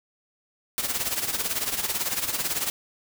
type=noise with tremolo; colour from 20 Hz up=white; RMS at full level=-25 dBFS; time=0.78-2.7 s; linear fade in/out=0 ms; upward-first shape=sine; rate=18 Hz; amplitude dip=70%; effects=none